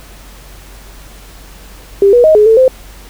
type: tone with pitch steps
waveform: sine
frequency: 397.3 / 484 / 627 / 421.5 / 445.8 / 518 Hz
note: G4 / B4 / D#5 / G#4 / A4 / C5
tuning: +23 / -35 / +13 / +26 / +23 / -17 cents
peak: -3 dBFS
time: 2.02-2.68 s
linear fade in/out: 2 ms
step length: 110 ms
effects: added 47 Hz sine -34 dBFS peak until 3.09 s + pink hiss -38 dBFS RMS until 3.09 s